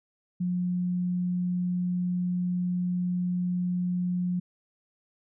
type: tone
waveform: sine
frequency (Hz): 179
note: F3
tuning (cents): +43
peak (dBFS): -25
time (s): 0.4-4.4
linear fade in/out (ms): 10
effects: none